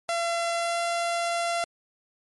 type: tone with pitch glide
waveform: sawtooth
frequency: 680 to 684.7 Hz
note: F5 to F5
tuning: -46 to -34 cents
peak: -21 dBFS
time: 0.09-1.64 s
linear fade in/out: 0 ms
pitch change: +12 cents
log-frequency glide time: 0.54-0.81 s
effects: MP3 48 kbps